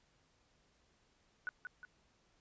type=tone with echo; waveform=sine; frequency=1480 Hz; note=F#6; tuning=in tune; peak=-36 dBFS; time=1.47-1.49 s; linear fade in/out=0 ms; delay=180 ms; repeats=2; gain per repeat=-6 dB; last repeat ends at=1.85 s; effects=pink hiss -73 dBFS RMS until 2.4 s + resampled to 16000 Hz